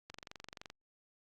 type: click train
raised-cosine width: 0.2 ms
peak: -29 dBFS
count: 15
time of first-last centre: 0.1-0.701 s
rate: 23.3 Hz
effects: Opus 48 kbps

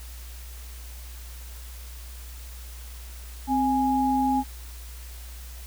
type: tone pair together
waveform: sine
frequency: 261.4 / 830 Hz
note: C4 / G#5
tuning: -1 / -1 cents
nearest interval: octave + minor sixth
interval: 2000 cents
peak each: -23 dBFS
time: 3.47-4.44 s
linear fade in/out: 50 ms
effects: added 60 Hz sine -38 dBFS peak until 5.66 s + white hiss -47 dBFS RMS until 5.66 s

